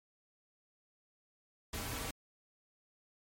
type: noise with comb filter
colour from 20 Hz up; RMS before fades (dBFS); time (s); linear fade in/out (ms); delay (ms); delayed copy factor
pink; -40; 1.73-2.11; 5; 5.6; -0.5
effects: MP3 64 kbps